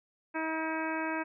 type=harmonic tone with a mistuned harmonic; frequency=319.1 Hz; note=D#4; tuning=44 cents sharp; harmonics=1 / 2 / 3 / 4 / 5 / 6 / 7 / 8; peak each=-35 / -39 / -37 / -43 / -38 / -45 / -43 / -44 dBFS; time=0.34-1.24 s; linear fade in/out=20 ms; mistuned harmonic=7; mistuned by=+17 cents; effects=none